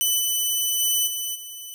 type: tone with level steps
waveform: 10% pulse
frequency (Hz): 2997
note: F#7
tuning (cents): +22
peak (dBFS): -11 / -13 / -11 / -18 / -27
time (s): 0.01-1.74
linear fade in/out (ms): 0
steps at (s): 0.18 / 0.79 / 1.06 / 1.34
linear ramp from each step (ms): 20
effects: none